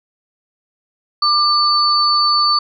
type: tone pair together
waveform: sine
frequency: 1193 / 4504 Hz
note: D6 / C#8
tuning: +27 / +27 cents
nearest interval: octave + major seventh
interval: 2300 cents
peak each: -14 dBFS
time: 1.22-2.59 s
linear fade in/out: 5 ms
effects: none